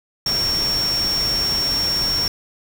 sine tone in noise, 5500 Hz, F8, 27 cents flat, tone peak -18 dBFS, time 0.26-2.28 s, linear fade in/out 2 ms, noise pink, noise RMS -28 dBFS, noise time 0.26-2.28 s, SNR +7 dB, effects none

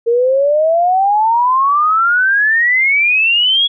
sine exponential sweep, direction up, 458.2 to 3376 Hz, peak -9 dBFS, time 0.06-3.68 s, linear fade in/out 20 ms, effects none

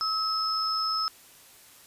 sine tone pair together, 1290 / 5194 Hz, E6 / E8, -38 / -26 cents, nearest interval 2 octaves, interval 2412 cents, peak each -28 dBFS, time 0.01-1.08 s, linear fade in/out 0 ms, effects white hiss -53 dBFS RMS until 1.86 s + resampled to 32000 Hz

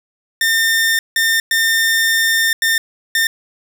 sawtooth tone bursts at uneven times, 1810 Hz, A6, 48 cents sharp, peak -9 dBFS, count 5, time 0.41-0.99 / 1.16-1.4 / 1.51-2.53 / 2.62-2.78 / 3.15-3.27 s, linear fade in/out 2 ms, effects none

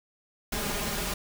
pink noise with comb filter, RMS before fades -31 dBFS, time 0.52-1.14 s, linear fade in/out 5 ms, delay 4.9 ms, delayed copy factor +0.75, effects none

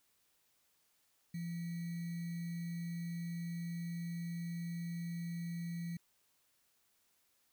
sine tone with sample-and-hold, 170.1 Hz, F3, 45 cents flat, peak -38 dBFS, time 1.34-5.97 s, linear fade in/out 5 ms, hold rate 2100 Hz, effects white hiss -75 dBFS RMS until 7.52 s

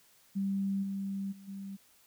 sine tone with level steps, 196 Hz, G3, in tune, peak -29 / -33 / -49 / -39 dBFS, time 0.35-1.77 s, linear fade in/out 20 ms, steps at 0.82 / 1.31 / 1.47 s, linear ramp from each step 20 ms, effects white hiss -64 dBFS RMS until 2.06 s

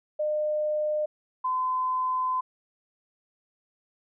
sine tone pair in turn, 606 / 1022 Hz, D#5 / C6, -46 / -41 cents, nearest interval major sixth, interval 905 cents, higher second, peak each -24 dBFS, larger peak neither, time 0.19-1.06 / 1.44-2.41 s, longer second, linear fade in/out 10 ms, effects none

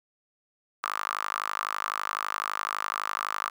sawtooth tone with high-pass filter, 51.91 Hz, G#1, in tune, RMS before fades -32 dBFS, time 0.83-3.5 s, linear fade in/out 10 ms, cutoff 1200 Hz, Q 6.5, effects none

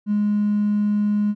triangle tone with hard clipping, 207.7 Hz, G#3, in tune, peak -17 dBFS, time 0.06-1.35 s, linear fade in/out 50 ms, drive 3 dB, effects none

